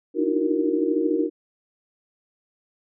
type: tone cluster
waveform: sine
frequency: 298.4 / 311.5 / 333.2 / 373.3 / 466.2 Hz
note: D4 / D#4 / E4 / F#4 / A#4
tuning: +28 / +2 / +19 / +15 / 0 cents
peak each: -26 dBFS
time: 0.14-1.3 s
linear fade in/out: 50 ms
effects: none